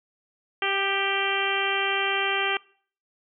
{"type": "harmonic tone with a mistuned harmonic", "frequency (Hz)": 392, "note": "G4", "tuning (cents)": 0, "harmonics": [1, 2, 3, 4, 5, 6, 7, 8], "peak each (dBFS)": [-31, -31, -31, -31, -31, -31, -31, -31], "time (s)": [0.62, 2.57], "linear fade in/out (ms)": 2, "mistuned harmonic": 3, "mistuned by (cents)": 26, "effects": ["noise-tail reverb RT60 0.5 s tail -23 dB re dry"]}